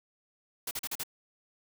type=noise bursts; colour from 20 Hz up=white; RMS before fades=-35 dBFS; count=5; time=0.67-1.035 s; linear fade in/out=5 ms; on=41 ms; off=40 ms; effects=none